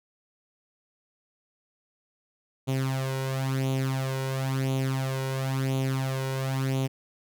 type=tone with flanger; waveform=sawtooth; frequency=133.1 Hz; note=C3; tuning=30 cents sharp; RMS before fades=-28 dBFS; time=2.67-6.88 s; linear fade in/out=20 ms; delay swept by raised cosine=0.29 to 2.09 ms; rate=0.97 Hz; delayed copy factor=+0.7; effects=none